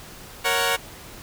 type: chord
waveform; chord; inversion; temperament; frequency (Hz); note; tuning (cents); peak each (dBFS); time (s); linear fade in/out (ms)
10% pulse; F# major; first; equal; 466.2 / 554.4 / 740; A#4 / C#5 / F#5; 0 / 0 / 0; -16; 0.44-0.77; 20
effects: pink hiss -42 dBFS RMS until 1.22 s